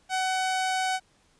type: tone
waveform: sawtooth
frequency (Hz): 751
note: F#5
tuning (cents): +26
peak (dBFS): -21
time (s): 0.09-1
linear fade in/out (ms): 50
effects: pink hiss -64 dBFS RMS until 1.39 s + resampled to 22050 Hz